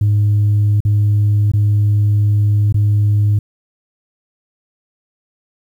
sine tone with dropouts, 103.83 Hz, G#2, in tune, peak -8 dBFS, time 0.01-3.39 s, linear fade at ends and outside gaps 5 ms, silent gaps 0.805-0.85 / 1.517-1.535 / 2.725-2.743 s, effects tanh soft clip ceiling -8 dBFS + 8-bit

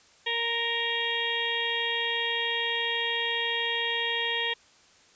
harmonic tone, 466.1 Hz, A#4, in tune, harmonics 1 / 2 / 4 / 5 / 6 / 7 / 8, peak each -36 / -36 / -31 / -36 / -35 / -31 / -37 dBFS, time 0.26-4.54 s, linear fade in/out 10 ms, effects white hiss -58 dBFS RMS until 5.15 s + resampled to 16000 Hz

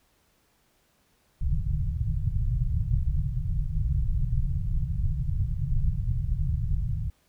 pink low-pass noise, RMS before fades -26 dBFS, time 1.41-7.1 s, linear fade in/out 5 ms, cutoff 160 Hz, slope 96 dB/octave, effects pink hiss -67 dBFS RMS until 7.28 s

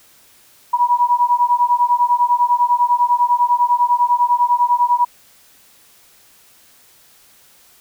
sine beating tone pair, 965 / 975 Hz, B5 / B5, -40 / -23 cents, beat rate 10 Hz, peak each -15 dBFS, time 0.73-5.05 s, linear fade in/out 10 ms, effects white hiss -50 dBFS RMS until 7.8 s

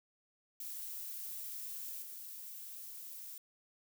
violet noise with level steps, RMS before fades -44 / -48 dBFS, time 0.6-3.38 s, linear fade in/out 2 ms, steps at 2.02 s, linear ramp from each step 2 ms, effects none

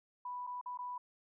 sine tone with dropouts, 987.8 Hz, B5, in tune, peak -39 dBFS, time 0.25-0.98 s, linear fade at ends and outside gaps 5 ms, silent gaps 0.468-0.472 / 0.613-0.659 / 0.775-0.788 s, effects none

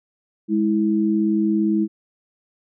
sine tone pair together, 207.7 / 325.3 Hz, G#3 / E4, 0 / -23 cents, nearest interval minor sixth, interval 777 cents, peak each -19 dBFS, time 0.48-1.88 s, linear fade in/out 50 ms, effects none

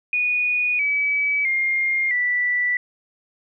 sine tone with pitch steps, 2465 / 2287 / 2121 / 1967.8 Hz, D#7 / D7 / C7 / B6, -17 / -47 / +23 / -7 cents, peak -18 dBFS, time 0.13-2.77 s, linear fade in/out 2 ms, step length 660 ms, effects none

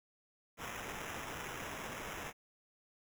violet noise with sample-and-hold, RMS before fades -44 dBFS, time 0.57-2.33 s, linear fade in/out 50 ms, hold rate 4410 Hz, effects none

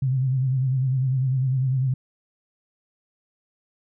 sine tone with vibrato, 130.81 Hz, C3, in tune, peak -19 dBFS, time 0.02-1.94 s, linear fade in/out 5 ms, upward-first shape sine, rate 10 Hz, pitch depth 64 cents each way, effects none

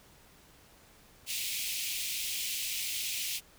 pink high-pass noise, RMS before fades -35 dBFS, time 1.26-3.41 s, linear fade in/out 50 ms, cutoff 2300 Hz, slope 48 dB/octave, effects pink hiss -59 dBFS RMS until 3.58 s

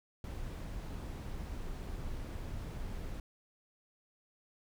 brown noise, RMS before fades -41 dBFS, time 0.24-3.2 s, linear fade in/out 2 ms, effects none

